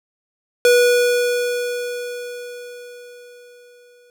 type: tone with exponential decay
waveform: square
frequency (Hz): 487.2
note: B4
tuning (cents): -24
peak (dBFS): -10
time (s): 0.65-4.1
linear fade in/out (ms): 1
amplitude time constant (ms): 750
effects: none